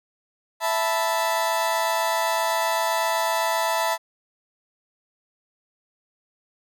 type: chord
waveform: 35% pulse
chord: E suspended fourth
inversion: none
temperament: equal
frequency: 659.3 / 880 / 987.8 Hz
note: E5 / A5 / B5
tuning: 0 / 0 / 0 cents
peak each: -24 dBFS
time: 0.6-3.98 s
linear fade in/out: 50 ms
effects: none